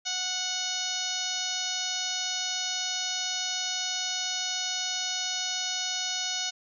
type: harmonic tone with a mistuned harmonic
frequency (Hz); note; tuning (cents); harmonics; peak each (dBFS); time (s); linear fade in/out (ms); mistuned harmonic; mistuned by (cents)
737; F#5; -7; 1 / 2 / 3 / 4 / 5 / 6 / 7 / 8 / 9; -41 / -40 / -41 / -36 / -35 / -37 / -37 / -36 / -38; 0.05-6.51; 20; 6; -31
effects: none